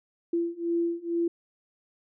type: beating tone pair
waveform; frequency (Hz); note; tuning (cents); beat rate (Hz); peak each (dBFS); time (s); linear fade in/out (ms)
sine; 338.3 / 340.5; E4 / F4; +45 / -44; 2.2; -29 / -28; 0.33-1.28; 5
effects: none